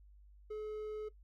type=tone; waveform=triangle; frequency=427.7 Hz; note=A4; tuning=49 cents flat; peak=-37 dBFS; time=0.5-1.09 s; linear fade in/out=10 ms; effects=noise-tail reverb RT60 0.1 s tail -18 dB re dry + added 50 Hz sine -57 dBFS peak until 1.23 s